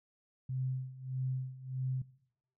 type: tone with tremolo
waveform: sine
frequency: 130 Hz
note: C3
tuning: 11 cents flat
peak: -31 dBFS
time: 0.49-2.02 s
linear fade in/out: 5 ms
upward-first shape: sine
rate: 1.6 Hz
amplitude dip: 85%
effects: noise-tail reverb RT60 0.7 s tail -20 dB re dry